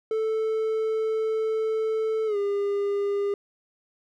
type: tone with pitch glide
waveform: triangle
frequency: 440 to 403.5 Hz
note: A4 to G#4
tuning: 0 to -50 cents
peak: -21 dBFS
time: 0.11-3.34 s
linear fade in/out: 2 ms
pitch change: -150 cents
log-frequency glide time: 2.26-2.37 s
effects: none